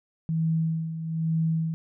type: tone with tremolo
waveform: sine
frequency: 161.8 Hz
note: E3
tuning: 32 cents flat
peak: -21 dBFS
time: 0.29-1.74 s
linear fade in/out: 0 ms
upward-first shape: sine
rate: 1.1 Hz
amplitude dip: 65%
effects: none